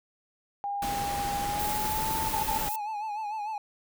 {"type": "tone with pitch glide", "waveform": "sine", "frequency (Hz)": [807, 885.1], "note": ["G#5", "A5"], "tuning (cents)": [-50, 10], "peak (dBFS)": -29, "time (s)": [0.64, 2.61], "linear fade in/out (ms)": 0, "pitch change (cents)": 160, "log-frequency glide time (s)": [1.4, 2.14]}
{"type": "noise", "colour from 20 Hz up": "pink", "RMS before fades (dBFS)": -35, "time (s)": [0.82, 2.69], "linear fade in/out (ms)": 2}
{"type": "noise with tremolo", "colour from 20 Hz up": "violet", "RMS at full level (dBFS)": -34, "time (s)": [1.59, 2.76], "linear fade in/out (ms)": 5, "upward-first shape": "sine", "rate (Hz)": 19, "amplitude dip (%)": 25}
{"type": "tone with vibrato", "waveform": "triangle", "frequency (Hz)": 851, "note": "G#5", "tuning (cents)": 42, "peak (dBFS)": -29, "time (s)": [2.27, 3.58], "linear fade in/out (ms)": 2, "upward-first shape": "sine", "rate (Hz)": 6.7, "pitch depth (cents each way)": 69}
{"effects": []}